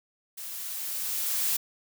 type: noise with level ramp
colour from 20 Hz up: blue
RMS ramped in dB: -39 to -26 dBFS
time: 0.37-1.57 s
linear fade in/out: 10 ms
effects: none